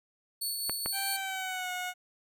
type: tone with tremolo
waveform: 15% pulse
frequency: 4435 Hz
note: C#8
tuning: in tune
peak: -24 dBFS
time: 0.41-1.17 s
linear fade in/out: 10 ms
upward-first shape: triangle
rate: 4.6 Hz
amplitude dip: 35%
type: clicks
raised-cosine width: 0.5 ms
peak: -18 dBFS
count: 2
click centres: 0.696 / 0.86 s
type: tone with pitch glide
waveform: 15% pulse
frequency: 784 to 727.3 Hz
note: G5 to F#5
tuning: 0 to -30 cents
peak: -27 dBFS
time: 0.92-1.94 s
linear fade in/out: 50 ms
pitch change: -130 cents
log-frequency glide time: 1.13-1.71 s
effects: none